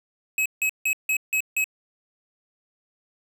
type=tone bursts; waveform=square; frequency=2560 Hz; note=D#7; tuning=49 cents sharp; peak=-21 dBFS; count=6; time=0.38-1.642 s; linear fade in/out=2 ms; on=77 ms; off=160 ms; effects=none